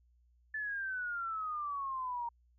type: exponential sweep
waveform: sine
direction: down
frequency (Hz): 1753 to 932.3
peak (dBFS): -35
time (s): 0.54-2.29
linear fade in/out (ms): 5
effects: added 60 Hz sine -65 dBFS peak until 2.58 s

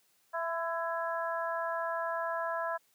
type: harmonic tone with a mistuned harmonic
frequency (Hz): 332.3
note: E4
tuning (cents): +14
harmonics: 2 / 3 / 4 / 5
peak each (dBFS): -35 / -36 / -39 / -39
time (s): 0.33-2.78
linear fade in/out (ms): 20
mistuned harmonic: 3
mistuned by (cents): +21
effects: white hiss -70 dBFS RMS until 2.94 s + high-pass 100 Hz 12 dB/octave

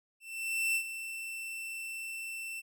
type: tone with ADSR envelope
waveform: 45% pulse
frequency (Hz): 2679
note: E7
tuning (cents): +27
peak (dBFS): -27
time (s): 0.2-2.62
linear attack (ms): 550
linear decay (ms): 80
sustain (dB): -11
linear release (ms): 31
effects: none

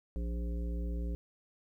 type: harmonic tone with a mistuned harmonic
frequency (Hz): 58.27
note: A#1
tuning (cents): 0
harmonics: 1 / 3 / 5 / 7 / 9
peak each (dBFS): -33 / -43 / -47 / -50 / -52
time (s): 0.16-1.15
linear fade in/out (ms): 0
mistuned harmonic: 3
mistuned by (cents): +22
effects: 12-bit

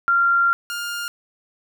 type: tone pair in turn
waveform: sine / sawtooth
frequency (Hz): 1384 / 1408.2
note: F6 / F6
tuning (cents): -16 / +14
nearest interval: unison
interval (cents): 30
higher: second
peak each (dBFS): -14 / -22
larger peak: first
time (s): 0.08-0.53 / 0.7-1.08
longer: first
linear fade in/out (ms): 0
effects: none

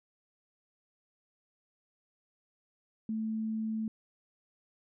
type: tone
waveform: sine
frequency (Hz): 220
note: A3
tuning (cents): 0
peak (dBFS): -31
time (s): 3.09-3.88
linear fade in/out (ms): 2
effects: none

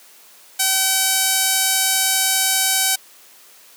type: tone with band-pass filter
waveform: sawtooth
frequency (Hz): 765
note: G5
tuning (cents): -42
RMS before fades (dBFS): -18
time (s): 0.59-2.96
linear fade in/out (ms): 10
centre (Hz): 10000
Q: 0.82
effects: white hiss -47 dBFS RMS until 3.76 s + high-pass 300 Hz 12 dB/octave

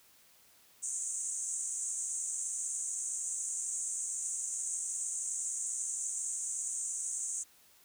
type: band-pass noise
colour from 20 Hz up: white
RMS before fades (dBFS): -37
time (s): 0.82-7.44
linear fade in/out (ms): 20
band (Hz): 6400 to 8900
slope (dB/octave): 96
effects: white hiss -63 dBFS RMS until 7.84 s

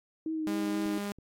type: tone with vibrato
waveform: sine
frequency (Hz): 315.5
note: D#4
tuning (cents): +24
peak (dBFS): -30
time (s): 0.26-0.98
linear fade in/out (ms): 2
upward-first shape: triangle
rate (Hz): 4.1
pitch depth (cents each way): 27
type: tone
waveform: sawtooth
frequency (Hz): 203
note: G#3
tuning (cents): -39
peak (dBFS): -29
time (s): 0.47-1.12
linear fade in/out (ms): 0
type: clicks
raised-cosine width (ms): 3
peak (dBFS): -37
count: 2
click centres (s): 0.861 / 1.186
effects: AAC 64 kbps

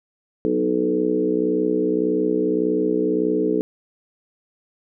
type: harmonic tone with a mistuned harmonic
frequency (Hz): 61.74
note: B1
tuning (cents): 0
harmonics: 3 / 4 / 5 / 6 / 7 / 8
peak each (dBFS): -29 / -27 / -22 / -31 / -21 / -29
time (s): 0.45-3.61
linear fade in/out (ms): 0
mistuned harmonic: 5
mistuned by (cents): +18
effects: none

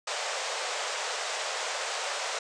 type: band-pass noise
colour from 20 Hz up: pink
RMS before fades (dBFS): -33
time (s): 0.07-2.39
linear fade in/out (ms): 5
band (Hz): 480 to 8200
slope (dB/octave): 48
effects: resampled to 22050 Hz

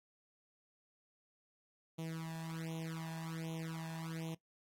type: tone with flanger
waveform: sawtooth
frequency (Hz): 162.6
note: E3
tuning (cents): -23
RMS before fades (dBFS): -43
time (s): 1.98-4.35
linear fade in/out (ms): 10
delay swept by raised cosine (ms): 0.3 to 1.18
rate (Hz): 1.3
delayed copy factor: +0.85
effects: noise-tail reverb RT60 0.1 s tail -18 dB re dry + AAC 48 kbps

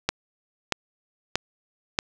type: click train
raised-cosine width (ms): 0.2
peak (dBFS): -4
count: 4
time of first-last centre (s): 0.09-1.989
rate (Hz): 1.58
effects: none

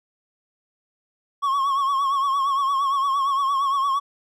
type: tone with vibrato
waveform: triangle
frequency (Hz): 1100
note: C#6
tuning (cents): -14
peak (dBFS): -17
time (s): 1.42-4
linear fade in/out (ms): 20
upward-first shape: triangle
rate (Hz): 8.7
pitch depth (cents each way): 75
effects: none

